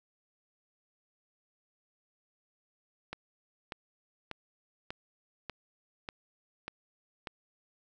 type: click train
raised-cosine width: 0.3 ms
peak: -22 dBFS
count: 8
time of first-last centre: 3.13-7.272 s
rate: 1.69 Hz
effects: none